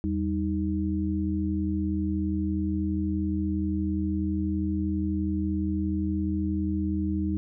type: tone cluster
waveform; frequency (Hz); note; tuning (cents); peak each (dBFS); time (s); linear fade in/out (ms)
sine; 82.2 / 194.4 / 311.4; E2 / G3 / D#4; -4 / -14 / +2; -29; 0.04-7.37; 0
effects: none